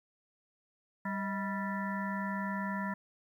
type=harmonic tone with a mistuned harmonic; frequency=196 Hz; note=G3; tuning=in tune; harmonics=1 / 3 / 5 / 7 / 9 / 10; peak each=-35 / -45 / -39 / -45 / -41 / -49 dBFS; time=1.05-2.94 s; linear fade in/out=5 ms; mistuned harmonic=3; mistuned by=+120 cents; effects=11-bit